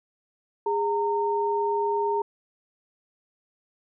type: tone pair together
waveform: sine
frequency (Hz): 410 / 917.8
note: G#4 / A#5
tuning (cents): -22 / -27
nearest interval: octave + major second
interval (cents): 1395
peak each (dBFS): -25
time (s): 0.66-2.22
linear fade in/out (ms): 5
effects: none